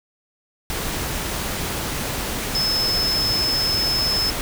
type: tone in noise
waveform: sine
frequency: 5210 Hz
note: E8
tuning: 21 cents flat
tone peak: -19 dBFS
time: 2.55-4.3 s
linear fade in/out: 0 ms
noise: pink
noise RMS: -26 dBFS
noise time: 0.7-4.41 s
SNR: +4 dB
effects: none